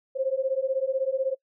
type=beating tone pair; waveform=sine; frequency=522 / 538 Hz; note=C5 / C5; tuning=-4 / +48 cents; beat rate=16 Hz; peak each=-27 / -26 dBFS; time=0.15-1.35 s; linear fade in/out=20 ms; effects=noise-tail reverb RT60 0.1 s tail -24 dB re dry